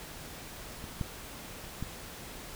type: clicks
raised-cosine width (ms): 5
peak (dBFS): -30 / -20 / -22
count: 3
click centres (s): 0.841 / 1.012 / 1.826
effects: pink hiss -45 dBFS RMS until 2.55 s